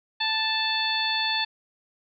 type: harmonic tone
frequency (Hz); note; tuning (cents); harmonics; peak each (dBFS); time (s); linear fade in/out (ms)
880; A5; 0; 1 / 2 / 3 / 4 / 5; -30 / -30 / -31 / -28 / -29; 0.2-1.45; 10
effects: none